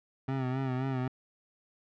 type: tone with vibrato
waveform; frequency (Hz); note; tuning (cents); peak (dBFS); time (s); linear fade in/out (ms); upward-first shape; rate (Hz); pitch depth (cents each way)
25% pulse; 130.81; C3; 0; -26; 0.28-1.08; 5; sine; 3.8; 57
effects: low-pass 2000 Hz 12 dB/octave